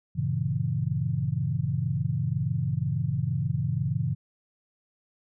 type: chord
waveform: sine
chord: G diminished seventh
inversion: none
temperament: equal with one note detuned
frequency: 97.15 / 116.54 / 138.59 / 164.81 Hz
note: G2 / Bb2 / Db3 / Fb3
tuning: -15 / 0 / 0 / 0 cents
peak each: -33 / -30 / -28 / -31 dBFS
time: 0.15-4.15 s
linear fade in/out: 20 ms
effects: none